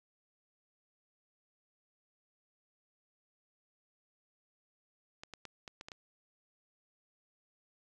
clicks, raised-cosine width 0.2 ms, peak -28 dBFS, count 7, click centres 5.235 / 5.337 / 5.453 / 5.678 / 5.811 / 5.885 / 5.918 s, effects resampled to 24000 Hz

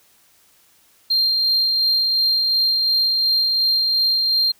sine tone with tremolo, 4186 Hz, C8, in tune, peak -12 dBFS, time 1.1-4.52 s, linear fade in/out 10 ms, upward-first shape sine, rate 2.8 Hz, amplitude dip 30%, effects tanh soft clip ceiling -13 dBFS + white hiss -56 dBFS RMS until 4.59 s

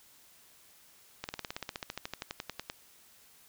slowing click train, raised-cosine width 0.2 ms, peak -19 dBFS, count 21, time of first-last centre 1.24-2.699 s, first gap 49 ms, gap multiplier 1.04, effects white hiss -60 dBFS RMS until 3.48 s

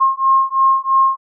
sine beating tone pair, 1069 / 1072 Hz, C6 / C6, +37 / +42 cents, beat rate 3 Hz, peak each -14 dBFS, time 0-1.17 s, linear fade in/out 20 ms, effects none

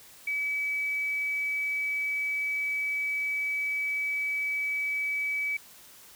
sine tone, 2288 Hz, D7, 46 cents flat, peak -27 dBFS, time 0.27-5.57 s, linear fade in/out 5 ms, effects white hiss -52 dBFS RMS until 6.15 s

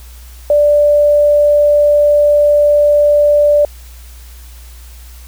sine tone, 587.3 Hz, D5, in tune, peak -6 dBFS, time 0.5-3.65 s, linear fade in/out 2 ms, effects added 60 Hz sine -32 dBFS peak until 5.27 s + white hiss -42 dBFS RMS until 5.27 s

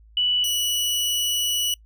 sine / sawtooth tone pair in turn, 2960 / 2943 Hz, F#7 / F#7, 0 / -10 cents, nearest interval unison, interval 10 cents, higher first, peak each -18 dBFS, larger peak neither, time 0.17-0.44 / 0.44-1.74 s, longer second, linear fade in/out 2 ms, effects noise-tail reverb RT60 0.1 s tail -26 dB re dry + added 54 Hz sine -48 dBFS peak until 1.85 s

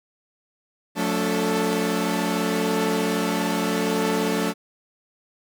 sawtooth tone cluster, 180.1 / 220.4 / 286.5 / 441.6 Hz, F#3 / A3 / D4 / A4, -46 / +3 / -43 / +6 cents, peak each -23 dBFS, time 0.95-4.54 s, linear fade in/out 50 ms, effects none

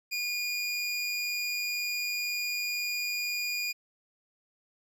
25% pulse tone, 2434 Hz, D#7, 39 cents flat, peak -26 dBFS, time 0.11-3.73 s, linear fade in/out 20 ms, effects none

